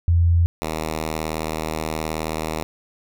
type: tone pair in turn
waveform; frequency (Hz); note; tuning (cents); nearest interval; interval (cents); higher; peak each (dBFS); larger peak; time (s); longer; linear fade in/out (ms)
sine / 5% pulse; 85.1 / 78.85; F2 / D#2; -44 / +24; minor second; 132; first; -13; neither; 0.08-0.46 / 0.62-2.63; second; 0
effects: none